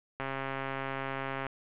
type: click train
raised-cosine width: 0.5 ms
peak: -20 dBFS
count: 172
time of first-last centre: 0.2-1.467 s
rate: 135 Hz
effects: resampled to 8000 Hz + 9-bit